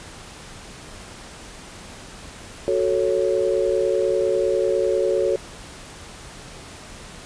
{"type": "chord", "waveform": "sine", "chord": "F# minor", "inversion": "none", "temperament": "equal", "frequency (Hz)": [370, 440, 554.4], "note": ["F#4", "A4", "C#5"], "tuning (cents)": [0, 0, 0], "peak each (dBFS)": -22, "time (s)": [2.68, 5.36], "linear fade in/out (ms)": 0, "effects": ["pink hiss -40 dBFS RMS until 7.25 s", "resampled to 22050 Hz"]}